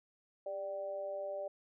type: tone with amplitude modulation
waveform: sine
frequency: 588 Hz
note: D5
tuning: 2 cents sharp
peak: -34 dBFS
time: 0.46-1.48 s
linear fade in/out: 5 ms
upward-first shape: sine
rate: 188 Hz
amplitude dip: 70%
effects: none